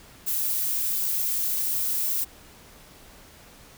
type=noise; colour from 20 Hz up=violet; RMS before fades=-26 dBFS; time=0.26-2.25 s; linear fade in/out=20 ms; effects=pink hiss -50 dBFS RMS until 3.77 s